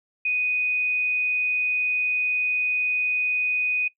sine tone, 2489 Hz, D#7, in tune, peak -21 dBFS, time 0.25-3.88 s, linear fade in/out 5 ms, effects noise-tail reverb RT60 0.1 s tail -18 dB re dry

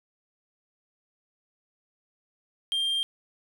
triangle tone, 3189 Hz, G7, 29 cents sharp, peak -23 dBFS, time 2.72-3.03 s, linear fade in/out 0 ms, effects none

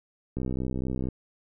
click train, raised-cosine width 3 ms, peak -18 dBFS, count 47, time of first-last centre 0.37-1.087 s, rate 64.2 Hz, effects none

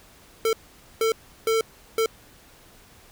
square tone bursts at uneven times, 447.7 Hz, A4, 30 cents sharp, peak -20 dBFS, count 4, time 0.45-0.53 / 1.01-1.12 / 1.47-1.61 / 1.98-2.06 s, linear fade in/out 2 ms, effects pink hiss -52 dBFS RMS until 3.11 s

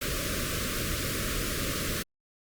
pink band-stop noise, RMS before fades -31 dBFS, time 0.01-2.03 s, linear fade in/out 10 ms, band 630 to 1100 Hz, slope 96 dB/octave, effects Opus 48 kbps

